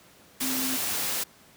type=tone in noise; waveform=sine; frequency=261.1 Hz; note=C4; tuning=3 cents flat; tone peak=-31 dBFS; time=0.41-0.77 s; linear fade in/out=10 ms; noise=white; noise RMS=-29 dBFS; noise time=0.4-1.24 s; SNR=-5 dB; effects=pink hiss -55 dBFS RMS until 1.56 s + high-pass 100 Hz 12 dB/octave